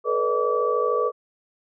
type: tone cluster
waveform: sine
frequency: 432.7 / 486.2 / 573 / 624 / 1151 Hz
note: A4 / B4 / D5 / D#5 / D6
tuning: -29 / -27 / -43 / +5 / -35 cents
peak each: -25 / -23 / -32 / -32 / -25 dBFS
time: 0.04-1.12 s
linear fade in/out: 50 ms
effects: none